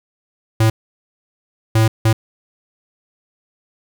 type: tone bursts at uneven times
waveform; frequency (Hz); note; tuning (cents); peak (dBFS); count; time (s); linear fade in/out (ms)
square; 111; A2; +16; -11; 3; 0.6-0.7 / 1.75-1.88 / 2.05-2.13; 5
effects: none